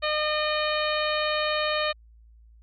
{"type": "harmonic tone with a mistuned harmonic", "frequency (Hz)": 608, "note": "D#5", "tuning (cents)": -40, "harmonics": [1, 2, 3, 4, 5, 6, 7], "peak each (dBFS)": [-27, -30, -32, -33, -34, -35, -35], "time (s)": [0.02, 1.93], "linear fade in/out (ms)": 20, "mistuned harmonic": 6, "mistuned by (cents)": 42, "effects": ["added 56 Hz sine -50 dBFS peak until 2.62 s"]}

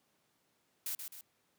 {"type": "noise with echo", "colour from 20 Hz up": "blue", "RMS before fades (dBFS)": -38, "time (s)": [0.86, 0.95], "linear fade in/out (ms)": 2, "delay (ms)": 130, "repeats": 2, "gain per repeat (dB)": -6, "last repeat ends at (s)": 1.21, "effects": ["pink hiss -75 dBFS RMS until 1.58 s", "high-pass 150 Hz 12 dB/octave"]}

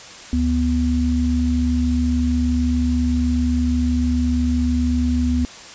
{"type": "tone pair together", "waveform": "sine", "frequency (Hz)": [72.96, 246.6], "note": ["D2", "B3"], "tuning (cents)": [-11, -2], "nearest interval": "octave + major sixth", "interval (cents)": 2109, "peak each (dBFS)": [-19, -18], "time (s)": [0.33, 5.45], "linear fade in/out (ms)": 0, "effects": ["white hiss -38 dBFS RMS until 5.74 s", "resampled to 16000 Hz"]}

